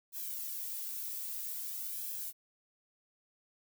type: noise with flanger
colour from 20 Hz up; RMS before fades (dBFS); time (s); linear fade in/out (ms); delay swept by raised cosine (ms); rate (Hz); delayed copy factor
violet; -40; 0.12-2.33; 50; 1.2 to 2.7; 0.51; +0.7
effects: none